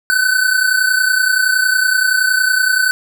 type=tone pair together; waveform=square; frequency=1504.3 / 1535 Hz; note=F#6 / G6; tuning=+28 / -37 cents; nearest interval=unison; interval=35 cents; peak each=-14 / -17 dBFS; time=0.1-2.91 s; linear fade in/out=0 ms; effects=none